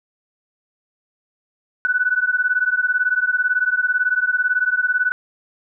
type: beating tone pair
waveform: sine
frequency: 1480 / 1498 Hz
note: F#6 / F#6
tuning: 0 / +21 cents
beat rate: 18 Hz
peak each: -19 dBFS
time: 1.85-5.12 s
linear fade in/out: 0 ms
effects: none